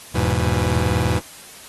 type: chord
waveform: sawtooth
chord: E major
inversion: none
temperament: just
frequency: 82.41 / 103.01 / 123.61 Hz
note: E2 / G#2 / B2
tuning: 0 / -14 / +2 cents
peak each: -18 dBFS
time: 0.14-1.2 s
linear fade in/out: 20 ms
effects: white hiss -41 dBFS RMS until 1.68 s + AAC 32 kbps